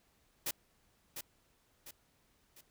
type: noise with echo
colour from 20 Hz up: white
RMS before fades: -36 dBFS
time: 0.46-0.51 s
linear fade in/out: 5 ms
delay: 700 ms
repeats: 3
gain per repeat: -7 dB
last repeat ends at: 2.61 s
effects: pink hiss -72 dBFS RMS until 2.7 s